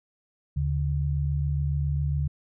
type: tone pair together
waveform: sine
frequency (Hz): 75.75 / 143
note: D#2 / D3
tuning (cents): -46 / -46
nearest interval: major seventh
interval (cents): 1100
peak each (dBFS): -26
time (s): 0.56-2.28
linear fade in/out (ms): 10
effects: none

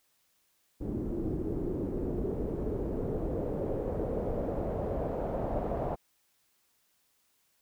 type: noise with low-pass filter sweep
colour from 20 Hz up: pink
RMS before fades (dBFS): -33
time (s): 0.8-5.96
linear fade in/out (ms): 20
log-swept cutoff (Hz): 320 to 680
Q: 2.7
effects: white hiss -72 dBFS RMS until 7.61 s

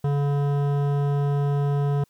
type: tone with hard clipping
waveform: sine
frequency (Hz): 142.6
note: C#3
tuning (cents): +49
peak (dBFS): -22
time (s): 0.04-2.04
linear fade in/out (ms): 5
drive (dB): 14
effects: white hiss -66 dBFS RMS until 2.09 s

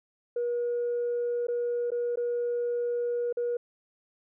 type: tone with dropouts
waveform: sine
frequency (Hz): 480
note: B4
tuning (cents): -49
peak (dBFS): -25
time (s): 0.36-3.57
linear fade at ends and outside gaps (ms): 5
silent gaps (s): 1.47-1.483 / 1.905-1.917 / 2.158-2.172 / 3.327-3.37
effects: tanh soft clip ceiling -23 dBFS

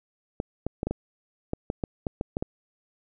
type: clicks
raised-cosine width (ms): 2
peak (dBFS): -14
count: 12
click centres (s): 0.401 / 0.666 / 0.831 / 0.87 / 0.91 / 1.534 / 1.701 / 1.838 / 2.068 / 2.211 / 2.369 / 2.425
effects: none

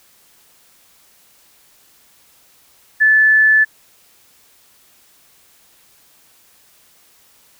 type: tone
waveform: sine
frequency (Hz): 1741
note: A6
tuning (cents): -19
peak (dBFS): -8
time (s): 3-3.65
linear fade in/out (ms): 20
effects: white hiss -52 dBFS RMS until 7.59 s

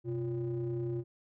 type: ring-modulated tone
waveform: triangle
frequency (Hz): 111.3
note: A2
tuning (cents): +20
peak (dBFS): -27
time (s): 0.04-1.04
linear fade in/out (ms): 50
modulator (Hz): 238
effects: none

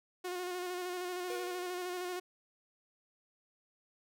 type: tone with vibrato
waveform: sawtooth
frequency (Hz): 360.3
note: F#4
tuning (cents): -46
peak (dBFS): -33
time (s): 0.24-2.2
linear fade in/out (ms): 10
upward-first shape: square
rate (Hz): 13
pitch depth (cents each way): 25
type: tone with exponential decay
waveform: square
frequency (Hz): 480.6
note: B4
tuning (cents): -47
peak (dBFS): -39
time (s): 1.3-2.04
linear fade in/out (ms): 1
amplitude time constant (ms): 160
effects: none

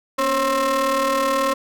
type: ring-modulated tone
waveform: 35% pulse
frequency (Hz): 261.6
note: C4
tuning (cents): 0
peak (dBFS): -13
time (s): 0.18-1.54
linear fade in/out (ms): 10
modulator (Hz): 804
effects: none

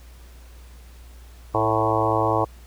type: harmonic tone with a mistuned harmonic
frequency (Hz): 110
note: A2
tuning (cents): 0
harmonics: 1 / 3 / 4 / 5 / 6 / 7 / 8 / 9 / 10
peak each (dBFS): -27 / -27 / -27 / -27 / -27 / -27 / -27 / -27 / -27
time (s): 1.54-2.45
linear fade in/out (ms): 10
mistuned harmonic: 4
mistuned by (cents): +19
effects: added 60 Hz sine -42 dBFS peak until 2.66 s + pink hiss -53 dBFS RMS until 2.66 s

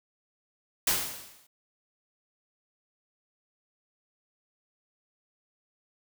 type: noise with exponential decay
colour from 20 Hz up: white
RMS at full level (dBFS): -23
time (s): 0.87-1.47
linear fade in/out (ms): 5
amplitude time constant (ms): 130
effects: none

